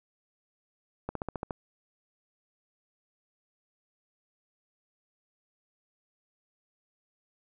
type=slowing click train; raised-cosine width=1 ms; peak=-19 dBFS; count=7; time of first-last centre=1.09-1.508 s; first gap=63 ms; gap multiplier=1.04; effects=none